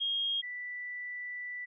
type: tone pair in turn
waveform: sine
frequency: 3250 / 1972.3 Hz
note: G#7 / B6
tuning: -38 / -3 cents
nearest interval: major sixth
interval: 865 cents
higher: first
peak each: -29 / -37 dBFS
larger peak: first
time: 0-0.42 / 0.42-1.66 s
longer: second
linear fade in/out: 20 ms
effects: none